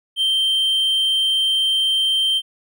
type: tone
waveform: triangle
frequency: 3136 Hz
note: G7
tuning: in tune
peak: -14 dBFS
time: 0.16-2.42 s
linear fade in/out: 50 ms
effects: none